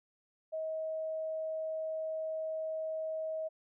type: tone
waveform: sine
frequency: 635 Hz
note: D#5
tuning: 35 cents sharp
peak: -34 dBFS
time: 0.52-3.49 s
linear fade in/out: 20 ms
effects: none